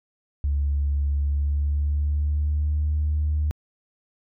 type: tone with pitch glide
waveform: sine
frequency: 71.2 to 75.43 Hz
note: C#2 to D2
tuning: +47 to +47 cents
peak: -19 dBFS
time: 0.44-3.51 s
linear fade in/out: 0 ms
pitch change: +100 cents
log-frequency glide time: 1.17-2.9 s
effects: tanh soft clip ceiling -16 dBFS